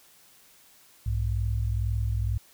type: tone pair together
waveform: sine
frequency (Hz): 61.74 / 103.83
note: B1 / G#2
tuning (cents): 0 / 0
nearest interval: major sixth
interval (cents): 900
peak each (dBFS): -27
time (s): 1.06-2.38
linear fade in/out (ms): 5
effects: white hiss -57 dBFS RMS until 2.53 s